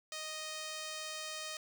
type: tone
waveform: 5% pulse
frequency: 622.3 Hz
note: D#5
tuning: in tune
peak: -29 dBFS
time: 0.12-1.57 s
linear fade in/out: 2 ms
effects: none